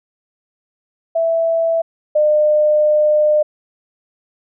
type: tone pair in turn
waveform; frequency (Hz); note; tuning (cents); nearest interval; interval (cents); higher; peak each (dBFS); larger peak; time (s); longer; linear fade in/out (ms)
sine; 660 / 604.2; E5 / D5; +2 / +49; major second; 153; first; -13 / -10; second; 1.15-1.82 / 2.15-3.43; second; 10
effects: none